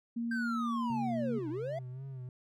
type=tone; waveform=sine; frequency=233.4 Hz; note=A#3; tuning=2 cents sharp; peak=-32 dBFS; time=0.16-1.39 s; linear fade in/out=10 ms
type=linear two-way sweep; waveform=triangle; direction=down then up; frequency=1589 to 286.7 to 695 Hz; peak=-33 dBFS; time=0.31-1.79 s; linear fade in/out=5 ms; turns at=1.49 s
type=tone with vibrato; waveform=triangle; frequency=130.81 Hz; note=C3; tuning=in tune; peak=-38 dBFS; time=0.9-2.29 s; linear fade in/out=2 ms; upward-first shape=sine; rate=2.8 Hz; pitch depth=74 cents each way
effects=none